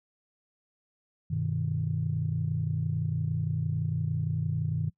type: chord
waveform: sine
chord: G augmented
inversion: none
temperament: equal with one note detuned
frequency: 98 / 124.26 / 155.56 Hz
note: G2 / B2 / D#3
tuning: 0 / +11 / 0 cents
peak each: -32 / -32 / -29 dBFS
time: 1.3-4.9 s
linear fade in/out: 10 ms
effects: noise-tail reverb RT60 0.1 s tail -23 dB re dry + tanh soft clip ceiling -17 dBFS